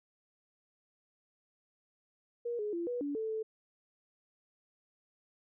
sine tone with pitch steps, 475 / 419.2 / 341.2 / 487.3 / 286.8 / 441.3 / 438.7 Hz, A#4 / G#4 / F4 / B4 / D4 / A4 / A4, +33 / +16 / -40 / -23 / -41 / +5 / -5 cents, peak -33 dBFS, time 2.45-3.43 s, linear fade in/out 10 ms, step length 140 ms, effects none

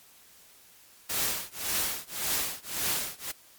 white noise with tremolo, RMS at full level -27 dBFS, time 1.09-3.32 s, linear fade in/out 10 ms, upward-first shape triangle, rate 1.8 Hz, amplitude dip 100%, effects white hiss -56 dBFS RMS until 3.58 s + MP3 96 kbps

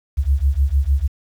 sine beating tone pair, 66 / 72.6 Hz, C2 / D2, +16 / -19 cents, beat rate 6.6 Hz, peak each -17 dBFS, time 0.17-1.08 s, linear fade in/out 20 ms, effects 8-bit

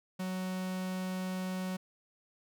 45% pulse tone, 185.6 Hz, F#3, 6 cents sharp, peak -34 dBFS, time 0.19-1.77 s, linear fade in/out 10 ms, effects none

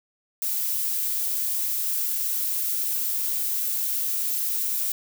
violet noise, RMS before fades -26 dBFS, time 0.42-4.92 s, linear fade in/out 2 ms, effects none

